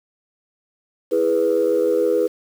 sine chord, E major, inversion none, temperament equal, 329.6 / 415.3 / 493.9 Hz, E4 / G#4 / B4, 0 / 0 / 0 cents, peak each -22 / -19 / -17 dBFS, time 1.11-2.28 s, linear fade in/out 20 ms, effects tanh soft clip ceiling -9 dBFS + 7-bit

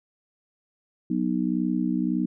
sine chord, B major, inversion second, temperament just, 185.21 / 246.9 / 308.7 Hz, F#3 / B3 / D#4, +2 / 0 / -14 cents, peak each -27 / -26 / -27 dBFS, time 1.1-2.26 s, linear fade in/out 5 ms, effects none

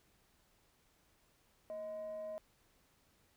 sine tone with frequency modulation, 629 Hz, D#5, 19 cents sharp, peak -40 dBFS, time 1.7-2.38 s, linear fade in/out 0 ms, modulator 399 Hz, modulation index 0.23, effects tanh soft clip ceiling -37 dBFS + pink hiss -72 dBFS RMS until 3.36 s

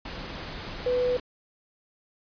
sine tone in noise, 496.9 Hz, B4, 11 cents sharp, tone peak -22 dBFS, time 0.86-1.17 s, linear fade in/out 5 ms, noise pink, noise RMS -37 dBFS, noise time 0.05-1.2 s, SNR +12 dB, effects resampled to 11025 Hz

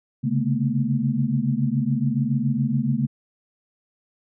sine tone cluster, 134.7 / 141.8 / 216.6 / 237.2 Hz, C#3 / C#3 / A3 / A#3, -49 / +40 / -27 / +30 cents, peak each -25 dBFS, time 0.23-3.07 s, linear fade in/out 20 ms, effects none

